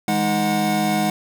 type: tone cluster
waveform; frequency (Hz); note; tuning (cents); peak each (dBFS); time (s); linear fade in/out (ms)
square; 160.5 / 207 / 313.9 / 734; E3 / G#3 / D#4 / F#5; -46 / -5 / +15 / -14; -29 / -22 / -26 / -23; 0.08-1.1; 2
effects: 8-bit